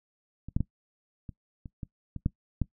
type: clicks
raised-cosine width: 5 ms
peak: -27 / -13 / -15 / -27 / -29 / -24 / -24 / -13 / -14 dBFS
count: 9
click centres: 0.486 / 0.565 / 0.606 / 1.292 / 1.658 / 1.832 / 2.163 / 2.261 / 2.617 s
effects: noise-tail reverb RT60 0.1 s tail -20 dB re dry